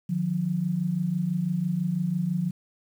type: tone pair together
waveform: sine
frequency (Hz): 152.97 / 179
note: D#3 / F3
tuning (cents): -29 / +43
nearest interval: minor third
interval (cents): 272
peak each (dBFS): -29 / -25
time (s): 0.09-2.51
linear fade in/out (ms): 10
effects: 9-bit